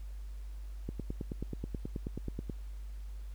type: click train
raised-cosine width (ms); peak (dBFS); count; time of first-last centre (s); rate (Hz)
3; -24; 16; 0.89-2.498; 9.33
effects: added 50 Hz sine -40 dBFS peak until 3.34 s + pink hiss -64 dBFS RMS until 3.34 s